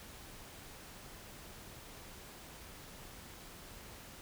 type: silence
effects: pink hiss -52 dBFS RMS until 4.21 s